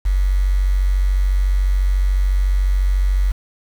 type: tone with quantisation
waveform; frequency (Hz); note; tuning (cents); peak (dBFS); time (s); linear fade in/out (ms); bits
sine; 47; F#1; +28; -13; 0.05-3.32; 10; 6
effects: none